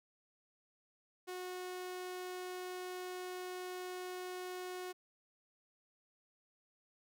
sawtooth tone, 364.9 Hz, F#4, 24 cents flat, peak -38 dBFS, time 1.27-4.93 s, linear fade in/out 20 ms, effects none

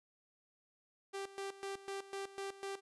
sawtooth tone with tremolo, 392.8 Hz, G4, 4 cents sharp, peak -36 dBFS, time 1.13-2.81 s, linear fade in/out 20 ms, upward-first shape square, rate 4 Hz, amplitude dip 80%, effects resampled to 24000 Hz

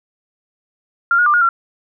sine tone with pitch steps, 1389 / 1441 / 1190 / 1433 / 1367 Hz, F6 / F#6 / D6 / F6 / F6, -10 / -46 / +22 / +44 / -37 cents, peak -10 dBFS, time 1.11-1.49 s, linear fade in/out 2 ms, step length 76 ms, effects none

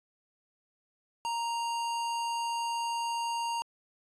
square tone, 932.3 Hz, A#5, in tune, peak -31 dBFS, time 1.25-3.62 s, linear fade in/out 0 ms, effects resampled to 22050 Hz

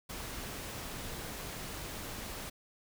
pink noise, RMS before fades -42 dBFS, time 0.09-2.5 s, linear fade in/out 10 ms, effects none

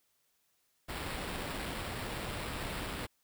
pink noise with sample-and-hold, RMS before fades -39 dBFS, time 0.88-3.07 s, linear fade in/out 20 ms, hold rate 6300 Hz, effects white hiss -75 dBFS RMS until 3.23 s

